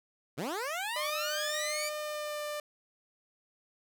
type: linear sweep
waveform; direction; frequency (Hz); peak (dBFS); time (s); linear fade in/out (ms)
15% pulse; up; 116.54 to 2368; -27; 0.37-1.9; 20
type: tone with pitch glide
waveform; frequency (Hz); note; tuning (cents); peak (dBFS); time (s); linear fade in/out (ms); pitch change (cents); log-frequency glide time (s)
sawtooth; 604 to 595.3; D5 to D5; +48 to +23; -31; 0.96-2.6; 2; -25; 2-2.44
effects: none